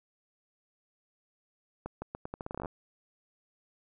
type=accelerating click train; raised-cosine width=1 ms; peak=-23 dBFS; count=15; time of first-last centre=1.86-2.658 s; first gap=160 ms; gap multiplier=0.81; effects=none